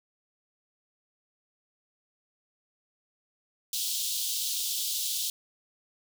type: high-pass noise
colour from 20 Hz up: pink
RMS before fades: -31 dBFS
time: 3.73-5.3 s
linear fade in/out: 2 ms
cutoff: 3200 Hz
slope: 48 dB/octave
effects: none

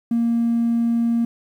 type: tone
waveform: triangle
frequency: 233.1 Hz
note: A#3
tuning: in tune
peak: -13 dBFS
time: 0.11-1.25 s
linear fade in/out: 5 ms
effects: tanh soft clip ceiling -13 dBFS + 9-bit

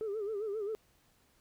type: tone with vibrato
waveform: sine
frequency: 420 Hz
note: G#4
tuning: 19 cents sharp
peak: -32 dBFS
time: 0.01-0.75 s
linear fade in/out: 0 ms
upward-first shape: sine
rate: 7.5 Hz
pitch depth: 110 cents each way
effects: tanh soft clip ceiling -31 dBFS + pink hiss -69 dBFS RMS until 1.4 s

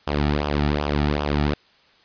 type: tone with flanger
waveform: sawtooth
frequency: 73.42 Hz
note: D2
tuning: in tune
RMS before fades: -22 dBFS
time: 0.07-1.54 s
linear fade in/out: 5 ms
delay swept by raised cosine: 0.47 to 1.97 ms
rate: 2.6 Hz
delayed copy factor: -0.7
effects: white hiss -56 dBFS RMS until 2.04 s + resampled to 11025 Hz

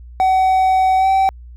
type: tone with pitch glide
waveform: triangle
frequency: 755 to 770 Hz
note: F#5 to G5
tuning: +35 to -31 cents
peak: -9 dBFS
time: 0.2-1.29 s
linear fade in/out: 0 ms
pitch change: +34 cents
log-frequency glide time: 0.97-1.08 s
effects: added 60 Hz sine -34 dBFS peak until 1.56 s

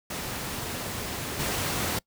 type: noise with level steps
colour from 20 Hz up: pink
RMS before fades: -33 / -28 dBFS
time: 0.1-1.99 s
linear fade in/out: 5 ms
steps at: 1.39 s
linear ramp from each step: 10 ms
effects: noise-tail reverb RT60 0.1 s tail -24 dB re dry + high-pass 60 Hz 12 dB/octave

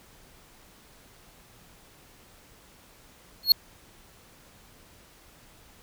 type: tone with exponential growth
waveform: square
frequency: 4322 Hz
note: C#8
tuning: 45 cents flat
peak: -10 dBFS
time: 3.43-3.52 s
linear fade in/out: 2 ms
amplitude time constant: 19 ms
effects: pink hiss -55 dBFS RMS until 5.82 s

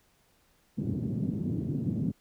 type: band-pass noise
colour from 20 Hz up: white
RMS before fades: -31 dBFS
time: 0.77-2.12 s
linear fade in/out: 20 ms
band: 100 to 250 Hz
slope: 24 dB/octave
effects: pink hiss -67 dBFS RMS until 2.2 s

